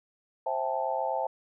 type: chord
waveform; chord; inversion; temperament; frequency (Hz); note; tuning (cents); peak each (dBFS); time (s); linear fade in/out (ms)
sine; A minor seventh; first; just; 528 / 660 / 792 / 880; C5 / E5 / G5 / A5; +16 / +2 / +18 / 0; -33 / -33 / -33 / -32; 0.46-1.27; 5
effects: none